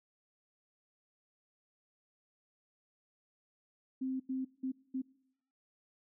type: tone bursts at uneven times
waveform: sine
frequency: 261.6 Hz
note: C4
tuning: in tune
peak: -33 dBFS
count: 4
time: 4.01-4.2 / 4.29-4.45 / 4.63-4.72 / 4.94-5.02 s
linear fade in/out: 10 ms
effects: noise-tail reverb RT60 0.8 s tail -23 dB re dry